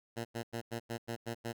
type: tone bursts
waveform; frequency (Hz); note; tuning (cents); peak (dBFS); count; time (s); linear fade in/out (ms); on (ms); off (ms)
10% pulse; 116.54; A#2; 0; -28; 8; 0.16-1.531; 20; 90; 93
effects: none